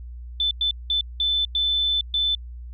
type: tone bursts at uneven times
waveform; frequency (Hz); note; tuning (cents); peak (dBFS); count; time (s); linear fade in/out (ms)
sine; 3520; A7; 0; -19; 6; 0.4-0.51 / 0.61-0.71 / 0.9-1.01 / 1.2-1.45 / 1.55-2.01 / 2.14-2.35; 2
effects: added 60 Hz sine -34 dBFS peak until 2.73 s